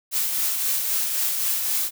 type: noise with tremolo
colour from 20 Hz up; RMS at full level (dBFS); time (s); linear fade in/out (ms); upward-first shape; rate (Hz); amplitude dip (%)
blue; -22; 0.11-1.91; 50; triangle; 3.8; 40
effects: none